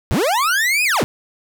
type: linear two-way sweep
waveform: 40% pulse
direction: up then down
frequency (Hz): 48.1 to 2565 to 48.1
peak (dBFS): -14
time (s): 0.11-1.04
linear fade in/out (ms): 0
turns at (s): 0.84
effects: none